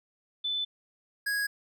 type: tone pair in turn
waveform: sine / square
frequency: 3509 / 1656 Hz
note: A7 / G#6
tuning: -5 / -5 cents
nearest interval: octave + minor second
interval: 1300 cents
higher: first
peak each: -28 dBFS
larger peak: neither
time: 0.44-0.65 / 1.26-1.47 s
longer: neither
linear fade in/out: 10 ms
effects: none